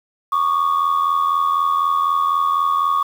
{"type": "tone pair together", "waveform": "sine", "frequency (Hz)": [1116, 1200], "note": ["C#6", "D6"], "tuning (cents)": [11, 37], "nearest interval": "minor second", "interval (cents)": 126, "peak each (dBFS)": [-15, -18], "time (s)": [0.32, 3.03], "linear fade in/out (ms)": 5, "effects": ["tanh soft clip ceiling -11 dBFS", "7-bit"]}